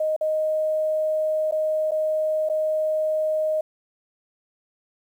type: tone with dropouts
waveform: sine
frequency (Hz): 622.3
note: D#5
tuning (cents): 0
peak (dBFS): -20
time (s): 0-3.61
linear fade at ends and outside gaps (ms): 5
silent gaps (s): 0.164-0.21 / 1.512-1.522 / 1.91-1.917 / 2.489-2.497
effects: 9-bit